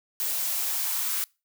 blue noise with high-pass filter sweep, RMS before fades -28 dBFS, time 0.2-1.24 s, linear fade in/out 0 ms, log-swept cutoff 450 to 1200 Hz, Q 2.2, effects noise-tail reverb RT60 0.3 s tail -26 dB re dry

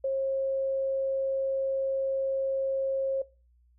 sine tone, 538 Hz, C5, 48 cents sharp, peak -25 dBFS, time 0.04-3.22 s, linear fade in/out 5 ms, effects noise-tail reverb RT60 0.3 s tail -20 dB re dry + added 60 Hz sine -60 dBFS peak until 3.78 s

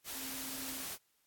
sine tone in noise, 264.9 Hz, C4, 22 cents sharp, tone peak -49 dBFS, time 0.13-0.86 s, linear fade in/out 50 ms, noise white, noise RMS -42 dBFS, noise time 0.04-0.98 s, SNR -10 dB, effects white hiss -75 dBFS RMS until 1.26 s + AAC 64 kbps

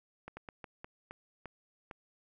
slowing click train, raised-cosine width 0.5 ms, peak -29 dBFS, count 8, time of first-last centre 0.28-1.912 s, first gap 90 ms, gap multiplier 1.31, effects none

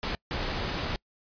pink noise bursts at uneven times, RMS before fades -31 dBFS, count 2, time 0.03-0.15 / 0.31-0.96 s, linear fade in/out 0 ms, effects noise-tail reverb RT60 0.1 s tail -26 dB re dry + resampled to 11025 Hz

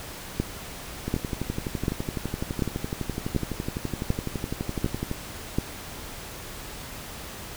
two click trains, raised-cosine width 3 ms, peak -15 / -10 dBFS, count 49 / 8, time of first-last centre 1.08-5.114 / 0.4-5.585 s, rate 11.9 / 1.35 Hz, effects pink hiss -39 dBFS RMS until 7.56 s

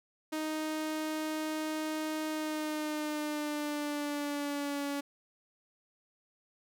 sawtooth tone with pitch glide, 311.1 to 283.6 Hz, D#4 to C#4, 0 to +40 cents, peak -29 dBFS, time 0.32-5.01 s, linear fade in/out 10 ms, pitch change -160 cents, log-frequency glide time 2.28-4.86 s, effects none

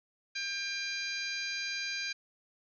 harmonic tone, 798 Hz, G5, 31 cents sharp, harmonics 2 / 3 / 4 / 5 / 6 / 7 / 8, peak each -40 / -38 / -50 / -41 / -40 / -52 / -46 dBFS, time 0.35-2.13 s, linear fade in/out 10 ms, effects none

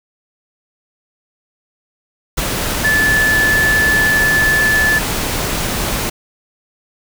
sine tone in noise, 1739 Hz, A6, 21 cents flat, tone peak -11 dBFS, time 2.84-4.99 s, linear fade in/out 10 ms, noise pink, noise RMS -19 dBFS, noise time 2.37-6.1 s, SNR +5 dB, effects none

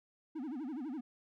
triangle tone with vibrato, 279.2 Hz, C#4, 13 cents sharp, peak -36 dBFS, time 0.35-1.01 s, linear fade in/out 10 ms, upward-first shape sine, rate 12 Hz, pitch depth 260 cents each way, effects none

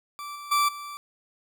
40% pulse tone with level steps, 1166 Hz, D6, 13 cents flat, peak -34 / -37 / -19 / -35 dBFS, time 0.19-0.97 s, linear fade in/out 0 ms, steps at 0.35 / 0.51 / 0.68 s, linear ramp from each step 10 ms, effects none

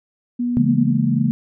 sine tone, 242.8 Hz, B3, 29 cents flat, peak -18 dBFS, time 0.39-0.91 s, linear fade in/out 10 ms
sine chord, A# half-diminished seventh, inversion first, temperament just, 139.85 / 167.82 / 209.8 / 233.1 Hz, C#3 / E3 / G#3 / A#3, +16 / +31 / +18 / 0 cents, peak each -20 / -23 / -21 / -19 dBFS, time 0.57-1.31 s, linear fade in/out 0 ms
effects none

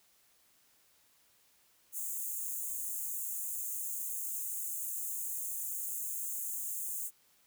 white high-pass noise, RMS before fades -38 dBFS, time 1.92-7.11 s, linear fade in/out 50 ms, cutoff 6500 Hz, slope 96 dB/octave, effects white hiss -68 dBFS RMS until 7.46 s

